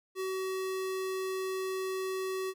square tone, 378.1 Hz, F#4, 38 cents sharp, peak -33 dBFS, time 0.15-2.54 s, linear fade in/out 50 ms, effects none

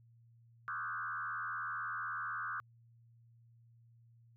sine tone with frequency modulation, 1351 Hz, E6, 42 cents sharp, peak -37 dBFS, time 0.68-2.6 s, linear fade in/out 0 ms, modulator 78 Hz, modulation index 2.9, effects added 116 Hz sine -61 dBFS peak until 4.36 s

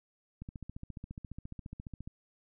click train, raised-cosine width 5 ms, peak -30 dBFS, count 25, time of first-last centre 0.42-2.075 s, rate 14.5 Hz, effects none

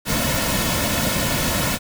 pink noise with comb filter, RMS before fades -21 dBFS, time 0.05-1.79 s, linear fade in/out 50 ms, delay 2.5 ms, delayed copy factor -0.6, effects none

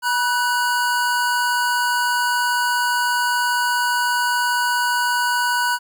square tone pair together, 968 / 1491 Hz, B5 / F#6, -35 / +13 cents, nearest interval perfect fifth, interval 748 cents, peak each -21 dBFS, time 0.02-5.79 s, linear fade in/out 50 ms, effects 9-bit

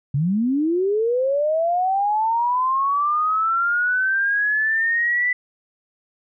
sine linear sweep, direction up, 130.81 to 1992 Hz, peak -17 dBFS, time 0.14-5.33 s, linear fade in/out 5 ms, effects none

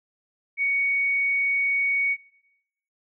sine tone, 2234 Hz, C#7, 13 cents sharp, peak -20 dBFS, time 0.57-2.17 s, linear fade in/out 50 ms, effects noise-tail reverb RT60 0.8 s tail -18 dB re dry

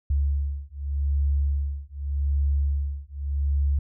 sine beating tone pair, 70.2 / 71.04 Hz, C#2 / C#2, +22 / +43 cents, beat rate 0.84 Hz, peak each -25 dBFS, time 0.1-3.79 s, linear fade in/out 5 ms, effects none

